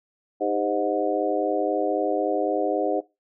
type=harmonic tone with a mistuned harmonic; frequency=103.83 Hz; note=G#2; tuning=in tune; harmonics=3 / 4 / 5 / 6 / 7; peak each=-28 / -28 / -28 / -28 / -28 dBFS; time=0.4-3.01 s; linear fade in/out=20 ms; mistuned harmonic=4; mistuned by=-57 cents; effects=noise-tail reverb RT60 0.2 s tail -17 dB re dry